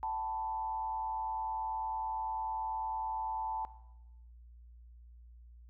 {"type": "tone with frequency modulation", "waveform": "sine", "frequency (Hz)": 880, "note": "A5", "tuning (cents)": 0, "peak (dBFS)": -33, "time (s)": [0.03, 3.65], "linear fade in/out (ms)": 0, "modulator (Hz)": 111, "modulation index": 0.67, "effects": ["noise-tail reverb RT60 0.9 s tail -17 dB re dry", "added 59 Hz sine -52 dBFS peak until 5.69 s"]}